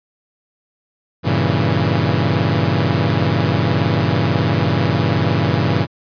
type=chord; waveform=sawtooth; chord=G diminished seventh; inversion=none; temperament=equal; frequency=98 / 116.54 / 138.59 / 164.81 Hz; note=G2 / Bb2 / Db3 / Fb3; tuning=0 / 0 / 0 / 0 cents; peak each=-16 dBFS; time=1.23-5.87 s; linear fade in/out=50 ms; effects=resampled to 11025 Hz